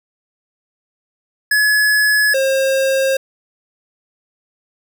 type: tone pair in turn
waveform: square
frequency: 1700 / 535.5 Hz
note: G#6 / C5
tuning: +40 / +40 cents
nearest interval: octave + minor sixth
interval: 2000 cents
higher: first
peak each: -12 / -14 dBFS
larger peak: first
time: 1.51-2.34 / 2.34-3.17 s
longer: neither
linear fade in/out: 5 ms
effects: none